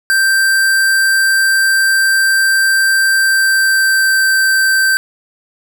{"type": "tone with pitch glide", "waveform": "square", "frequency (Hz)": [1568, 1557.2], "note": ["G6", "G6"], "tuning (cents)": [0, -12], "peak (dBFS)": -10, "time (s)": [0.1, 4.97], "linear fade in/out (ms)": 0, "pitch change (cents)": -12, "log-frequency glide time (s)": [3.14, 4.23], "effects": []}